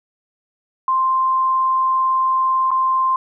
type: tone with dropouts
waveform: sine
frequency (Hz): 1047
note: C6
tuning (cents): +1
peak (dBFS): -14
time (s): 0.88-3.16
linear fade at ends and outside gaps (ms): 2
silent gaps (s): 2.707-2.714
effects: none

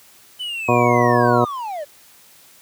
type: linear sweep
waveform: triangle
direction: down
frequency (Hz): 3032 to 554.4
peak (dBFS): -23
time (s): 0.39-1.85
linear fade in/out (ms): 20
type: harmonic tone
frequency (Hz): 121.1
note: B2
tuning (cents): -34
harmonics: 1 / 2 / 3 / 4 / 5 / 6 / 8 / 9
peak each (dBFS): -21 / -21 / -21 / -21 / -21 / -21 / -21 / -21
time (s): 0.68-1.45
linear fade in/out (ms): 10
effects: white hiss -49 dBFS RMS until 2.61 s + high-pass 60 Hz 12 dB/octave

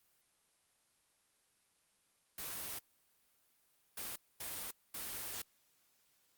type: noise bursts at uneven times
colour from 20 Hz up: white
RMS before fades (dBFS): -43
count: 4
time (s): 2.38-2.79 / 3.97-4.16 / 4.4-4.71 / 4.94-5.42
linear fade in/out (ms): 5
effects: white hiss -74 dBFS RMS until 6.37 s + Opus 32 kbps

